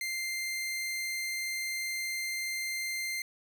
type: tone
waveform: sawtooth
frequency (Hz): 2093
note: C7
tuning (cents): 0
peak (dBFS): -29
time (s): 0.01-3.22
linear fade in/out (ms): 2
effects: none